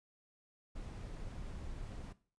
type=noise; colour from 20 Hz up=brown; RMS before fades=-45 dBFS; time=0.75-2.13 s; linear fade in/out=10 ms; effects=noise-tail reverb RT60 0.4 s tail -17 dB re dry + resampled to 22050 Hz